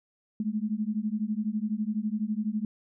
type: beating tone pair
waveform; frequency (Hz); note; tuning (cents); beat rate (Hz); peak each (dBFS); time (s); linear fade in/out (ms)
sine; 207.7 / 219.7; G#3 / A3; 0 / -2; 12; -30; 0.4-2.65; 2
effects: none